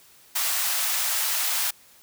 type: high-pass noise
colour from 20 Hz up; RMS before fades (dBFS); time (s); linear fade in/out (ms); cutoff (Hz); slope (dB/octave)
white; -25; 0.35-1.71; 10; 710; 24
effects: white hiss -54 dBFS RMS until 2.02 s